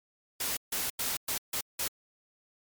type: noise bursts at uneven times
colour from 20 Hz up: white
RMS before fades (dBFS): -32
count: 6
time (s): 0.4-0.57 / 0.72-0.9 / 0.99-1.17 / 1.28-1.38 / 1.53-1.61 / 1.79-1.88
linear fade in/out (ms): 5
effects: MP3 96 kbps